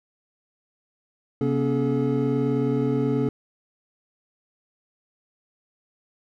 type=tone cluster; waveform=triangle; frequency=133.1 / 241.6 / 280.4 / 429.2 Hz; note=C3 / B3 / C#4 / A4; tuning=+30 / -38 / +20 / -43 cents; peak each=-24 dBFS; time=1.41-3.29 s; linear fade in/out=2 ms; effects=none